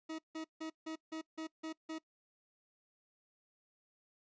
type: tone bursts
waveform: 40% pulse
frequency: 318.4 Hz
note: D#4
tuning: 40 cents sharp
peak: -39 dBFS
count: 8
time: 0.09-1.986 s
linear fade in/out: 10 ms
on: 97 ms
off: 160 ms
effects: noise-tail reverb RT60 0.1 s tail -22 dB re dry + resampled to 16000 Hz